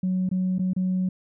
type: tone with dropouts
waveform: sine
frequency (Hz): 185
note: F#3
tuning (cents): 0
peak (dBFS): -20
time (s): 0.03-1.09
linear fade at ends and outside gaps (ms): 5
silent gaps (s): 0.291-0.313 / 0.584-0.593 / 0.734-0.763
effects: tanh soft clip ceiling -18 dBFS